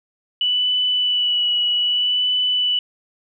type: tone with vibrato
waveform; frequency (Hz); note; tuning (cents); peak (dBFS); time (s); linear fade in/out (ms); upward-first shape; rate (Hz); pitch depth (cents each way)
sine; 2960; F#7; 0; -16; 0.41-2.79; 2; sine; 0.63; 18
effects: none